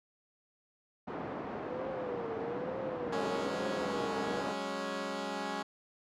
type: band-pass noise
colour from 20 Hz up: pink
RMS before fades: -40 dBFS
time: 1.07-4.53 s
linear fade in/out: 10 ms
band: 220 to 1000 Hz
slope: 12 dB/octave
type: tone with vibrato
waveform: sine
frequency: 487.6 Hz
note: B4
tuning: 22 cents flat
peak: -37 dBFS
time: 1.66-4.44 s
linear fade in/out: 50 ms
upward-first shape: triangle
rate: 1.1 Hz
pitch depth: 160 cents each way
type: chord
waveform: 10% pulse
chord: F# suspended second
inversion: none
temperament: equal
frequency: 185 / 207.7 / 277.2 Hz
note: F#3 / G#3 / C#4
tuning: 0 / 0 / 0 cents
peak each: -34 / -31 / -30 dBFS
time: 3.12-5.63 s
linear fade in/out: 10 ms
effects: low-pass 6000 Hz 12 dB/octave